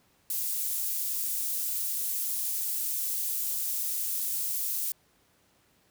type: high-pass noise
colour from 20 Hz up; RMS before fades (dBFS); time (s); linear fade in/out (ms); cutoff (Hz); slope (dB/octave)
pink; -31; 0.3-4.92; 2; 12000; 12
effects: pink hiss -66 dBFS RMS until 5.9 s + high-pass 60 Hz 12 dB/octave